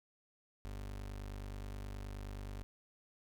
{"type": "tone", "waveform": "30% pulse", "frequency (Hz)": 49.48, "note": "G1", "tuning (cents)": 17, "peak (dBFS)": -40, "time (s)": [0.65, 2.63], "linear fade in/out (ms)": 0, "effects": ["12-bit"]}